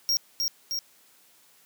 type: tone with echo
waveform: square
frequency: 5588 Hz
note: F8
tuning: in tune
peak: -22 dBFS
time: 0.09-0.17 s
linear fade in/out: 0 ms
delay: 310 ms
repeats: 2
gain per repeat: -3 dB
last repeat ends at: 0.79 s
effects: white hiss -59 dBFS RMS until 1.65 s + high-pass 150 Hz 12 dB/octave